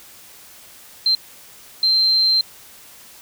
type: tone bursts at uneven times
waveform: sine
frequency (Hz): 4135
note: C8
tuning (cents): -21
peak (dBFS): -13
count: 2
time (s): 1.06-1.15 / 1.83-2.41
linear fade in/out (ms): 2
effects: white hiss -44 dBFS RMS until 3.21 s